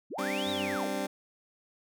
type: linear two-way sweep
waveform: sine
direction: up then down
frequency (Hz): 146.2 to 3885 to 184.4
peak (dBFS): -35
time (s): 0.1-0.89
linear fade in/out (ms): 20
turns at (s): 0.5
type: chord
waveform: 20% pulse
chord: G suspended fourth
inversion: none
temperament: just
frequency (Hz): 196 / 261.3 / 294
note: G3 / C4 / D4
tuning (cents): 0 / -2 / +2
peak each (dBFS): -31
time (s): 0.18-1.07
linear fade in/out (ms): 10
type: tone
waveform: 15% pulse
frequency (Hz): 95.2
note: F#2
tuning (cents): +50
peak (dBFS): -37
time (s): 0.45-0.77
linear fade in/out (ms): 20
effects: none